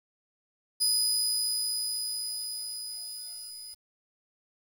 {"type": "tone with level ramp", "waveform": "25% pulse", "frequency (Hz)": 4978, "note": "D#8", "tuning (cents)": 0, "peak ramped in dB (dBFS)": [-18, -37], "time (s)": [0.8, 3.75], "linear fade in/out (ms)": 20, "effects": ["9-bit"]}